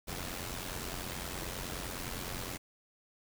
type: noise with amplitude modulation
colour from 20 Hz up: pink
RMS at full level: -37 dBFS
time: 0.07-2.58 s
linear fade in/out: 20 ms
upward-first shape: sine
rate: 89.7 Hz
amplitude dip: 65%
effects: none